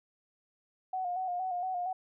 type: tone with vibrato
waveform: sine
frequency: 730 Hz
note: F#5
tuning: 24 cents flat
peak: -31 dBFS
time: 0.93-1.93 s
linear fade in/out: 5 ms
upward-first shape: square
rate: 4.3 Hz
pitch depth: 44 cents each way
effects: none